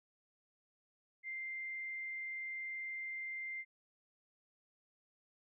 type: tone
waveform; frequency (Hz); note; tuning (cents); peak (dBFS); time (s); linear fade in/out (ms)
sine; 2093; C7; 0; -40; 1.23-3.65; 50
effects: none